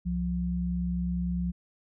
sine tone pair together, 66.1 / 176.64 Hz, C2 / F3, +18 / +20 cents, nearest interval octave + perfect fourth, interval 1702 cents, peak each -32 / -28 dBFS, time 0.05-1.52 s, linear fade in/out 20 ms, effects none

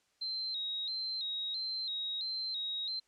sine tone with vibrato, 3951 Hz, B7, in tune, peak -34 dBFS, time 0.21-3 s, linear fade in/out 10 ms, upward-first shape square, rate 1.5 Hz, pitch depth 70 cents each way, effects white hiss -73 dBFS RMS until 3.07 s + low-pass 7000 Hz 12 dB/octave

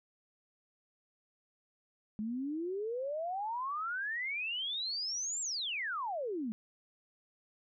sine exponential two-way sweep, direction up then down, 207.7 to 7600 to 207.7 Hz, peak -34 dBFS, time 2.19-6.52 s, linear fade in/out 0 ms, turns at 5.41 s, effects none

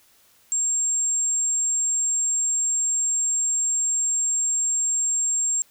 sine tone, 7459 Hz, A#8, in tune, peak -20 dBFS, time 0.52-5.62 s, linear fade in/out 0 ms, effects white hiss -58 dBFS RMS until 5.7 s

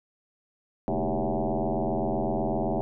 sine tone with frequency modulation, 210 Hz, G#3, 19 cents sharp, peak -24 dBFS, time 0.88-2.81 s, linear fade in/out 0 ms, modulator 87.8 Hz, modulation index 6.6, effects none

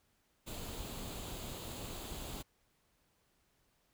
pink noise with comb filter, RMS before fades -44 dBFS, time 0.46-2.43 s, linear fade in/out 20 ms, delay 0.27 ms, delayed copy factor +0.5, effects pink hiss -75 dBFS RMS until 3.93 s

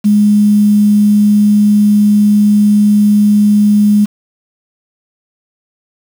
sine tone with quantisation, 207.7 Hz, G#3, in tune, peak -5 dBFS, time 0.04-4.06 s, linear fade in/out 20 ms, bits 5, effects none

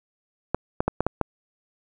clicks, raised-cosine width 1 ms, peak -7 dBFS, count 6, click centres 0.546 / 0.805 / 0.88 / 1.006 / 1.066 / 1.213 s, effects none

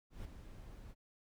brown noise with ADSR envelope, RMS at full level -44 dBFS, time 0.1-0.95 s, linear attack 150 ms, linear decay 6 ms, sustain -8 dB, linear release 43 ms, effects none

